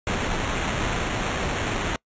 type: noise with sample-and-hold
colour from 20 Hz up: pink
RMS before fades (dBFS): -26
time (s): 0.07-1.96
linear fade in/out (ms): 0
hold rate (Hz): 4900
effects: noise-tail reverb RT60 0.1 s tail -25 dB re dry + resampled to 16000 Hz